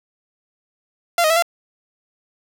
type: tone with pitch steps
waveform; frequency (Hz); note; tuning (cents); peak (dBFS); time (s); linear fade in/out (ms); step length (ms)
sawtooth; 688 / 623 / 658 / 686; F5 / D#5 / E5 / F5; -26 / +2 / -3 / -31; -10; 1.18-1.424; 2; 61
effects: none